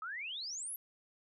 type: exponential sweep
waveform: sine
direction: up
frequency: 1238 to 11910 Hz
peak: -39 dBFS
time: 0.02-0.76 s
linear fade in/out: 2 ms
effects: none